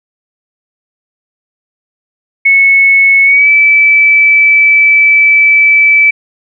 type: tone with pitch glide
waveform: sine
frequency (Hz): 2201 to 2310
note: C#7 to D7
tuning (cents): -13 to -29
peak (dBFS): -3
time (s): 2.45-6.11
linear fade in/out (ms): 10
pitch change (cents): +84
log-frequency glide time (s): 3.24-3.49
effects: none